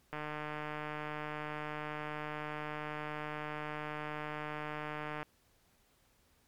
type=click train; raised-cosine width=0.5 ms; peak=-25 dBFS; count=771; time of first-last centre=0.13-5.229 s; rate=151 Hz; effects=pink hiss -70 dBFS RMS until 6.47 s + MP3 96 kbps